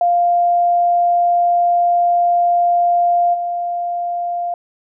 sine tone with level steps, 698.5 Hz, F5, in tune, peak -11 / -18 dBFS, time 0.01-4.54 s, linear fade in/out 2 ms, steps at 3.33 s, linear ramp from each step 20 ms, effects none

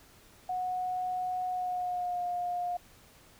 sine tone with pitch glide, 733 to 710.1 Hz, F#5 to F5, -16 to +29 cents, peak -30 dBFS, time 0.49-2.77 s, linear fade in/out 5 ms, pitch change -55 cents, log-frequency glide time 1.49-2.24 s, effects pink hiss -58 dBFS RMS until 3.39 s

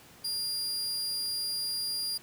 sawtooth tone with amplitude modulation, 4800 Hz, D8, 37 cents sharp, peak -26 dBFS, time 0.24-2.18 s, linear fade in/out 10 ms, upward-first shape sine, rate 224 Hz, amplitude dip 40%, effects pink hiss -54 dBFS RMS until 2.22 s + high-pass 80 Hz 12 dB/octave

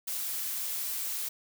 blue noise, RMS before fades -34 dBFS, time 0.07-1.29 s, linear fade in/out 10 ms, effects none

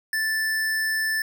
square tone, 1760 Hz, A6, in tune, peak -23 dBFS, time 0.13-1.22 s, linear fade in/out 2 ms, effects none

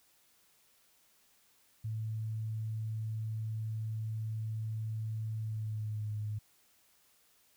sine tone with pitch glide, 110 to 106.07 Hz, A2 to G#2, 0 to +37 cents, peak -34 dBFS, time 1.84-6.39 s, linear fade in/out 10 ms, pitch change -63 cents, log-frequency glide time 5.4-6.11 s, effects white hiss -68 dBFS RMS until 7.56 s

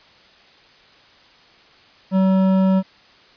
sine tone with hard clipping, 189.9 Hz, F#3, 45 cents sharp, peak -15 dBFS, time 2.11-2.83 s, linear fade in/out 50 ms, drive 11 dB, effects white hiss -50 dBFS RMS until 3.36 s + resampled to 11025 Hz

